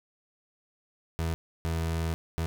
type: tone bursts at uneven times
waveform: 30% pulse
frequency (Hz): 82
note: E2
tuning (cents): -9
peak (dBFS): -25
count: 3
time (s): 1.19-1.34 / 1.65-2.14 / 2.38-2.46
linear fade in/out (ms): 0
effects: none